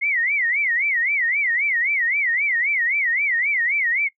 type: tone with vibrato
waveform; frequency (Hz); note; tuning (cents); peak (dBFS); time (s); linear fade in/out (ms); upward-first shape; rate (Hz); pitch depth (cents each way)
sine; 2075; C7; -15; -18; 0.01-4.09; 20; sine; 3.8; 210
effects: noise-tail reverb RT60 0.1 s tail -22 dB re dry